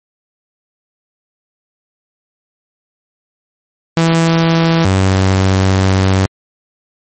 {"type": "tone pair in turn", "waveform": "sawtooth", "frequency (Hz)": [165, 95.2], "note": ["E3", "F#2"], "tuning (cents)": [2, 50], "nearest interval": "minor seventh", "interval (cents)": 952, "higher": "first", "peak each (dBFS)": -5, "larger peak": "neither", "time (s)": [[3.97, 4.85], [4.85, 6.26]], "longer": "second", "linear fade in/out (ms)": 0, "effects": ["MP3 32 kbps"]}